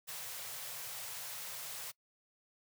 white band-stop noise, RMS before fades -44 dBFS, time 0.07-1.92 s, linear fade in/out 20 ms, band 170 to 450 Hz, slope 48 dB/octave, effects noise-tail reverb RT60 0.1 s tail -23 dB re dry + high-pass 100 Hz 12 dB/octave

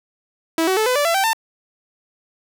sawtooth tone with pitch steps, 326.3 / 377 / 435.6 / 503.2 / 581.4 / 671.7 / 776.1 / 896.6 Hz, E4 / F#4 / A4 / B4 / D5 / E5 / G5 / A5, -18 / +32 / -17 / +32 / -18 / +32 / -18 / +32 cents, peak -12 dBFS, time 0.58-1.332 s, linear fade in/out 2 ms, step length 94 ms, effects none

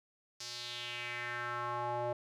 square tone with band-pass filter sweep, 120.7 Hz, B2, 39 cents flat, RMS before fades -39 dBFS, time 0.4-2.13 s, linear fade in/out 5 ms, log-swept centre 5400 to 640 Hz, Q 3.1, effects none

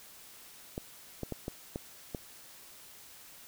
clicks, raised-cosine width 2 ms, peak -22 dBFS, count 6, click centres 0.779 / 1.233 / 1.323 / 1.481 / 1.759 / 2.148 s, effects white hiss -53 dBFS RMS until 3.47 s

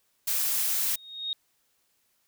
blue noise, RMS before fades -27 dBFS, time 0.27-0.96 s, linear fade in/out 10 ms
sine tone with exponential growth, 3729 Hz, A#7, in tune, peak -26 dBFS, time 0.73-1.33 s, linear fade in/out 1 ms, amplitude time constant 130 ms
effects white hiss -71 dBFS RMS until 2.27 s

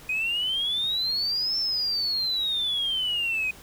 triangle exponential two-way sweep, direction up then down, 2489 to 5380 to 2489 Hz, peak -21 dBFS, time 0.09-3.51 s, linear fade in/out 5 ms, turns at 1.58 s, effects tanh soft clip ceiling -21 dBFS + pink hiss -48 dBFS RMS until 3.62 s

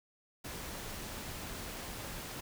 pink noise, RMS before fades -43 dBFS, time 0.44-2.41 s, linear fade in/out 10 ms, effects none

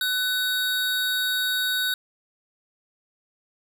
square tone pair together, 1500 / 3780 Hz, F#6 / A#7, +23 / +23 cents, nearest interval octave + major third, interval 1600 cents, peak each -26 / -26 dBFS, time 0.01-1.94 s, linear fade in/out 2 ms, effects none

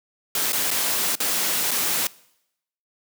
white noise with dropouts, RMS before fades -23 dBFS, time 0.35-2.07 s, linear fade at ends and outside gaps 2 ms, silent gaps 0.522-0.53 / 0.706-0.712 / 1.154-1.202 / 1.71-1.714 s, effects noise-tail reverb RT60 0.8 s tail -22 dB re dry + high-pass 150 Hz 12 dB/octave

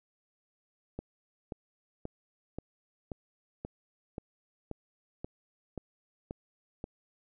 click train, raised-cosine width 2 ms, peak -24 dBFS, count 12, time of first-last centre 0.99-6.841 s, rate 1.88 Hz, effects none

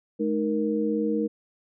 sine tone cluster, 213 / 309.2 / 467.7 Hz, G#3 / D#4 / A#4, +44 / -11 / +6 cents, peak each -27 dBFS, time 0.19-1.28 s, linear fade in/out 20 ms, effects none

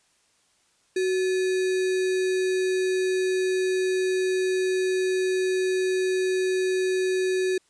sine tone with sample-and-hold, 372.2 Hz, F#4, 10 cents sharp, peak -21 dBFS, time 0.96-7.58 s, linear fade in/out 5 ms, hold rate 2100 Hz, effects white hiss -65 dBFS RMS until 7.69 s + resampled to 22050 Hz

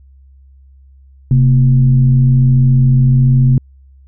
sine tone with frequency modulation, 130.81 Hz, C3, in tune, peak -6 dBFS, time 1.31-3.58 s, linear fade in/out 2 ms, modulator 101 Hz, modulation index 0.48, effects added 67 Hz sine -40 dBFS peak until 4.07 s

